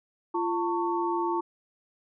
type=tone cluster; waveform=sine; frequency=345 / 897 / 1112 Hz; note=F4 / A5 / C#6; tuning=-21 / +33 / +5 cents; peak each=-28 / -29 / -33 dBFS; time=0.34-1.41 s; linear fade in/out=10 ms; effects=none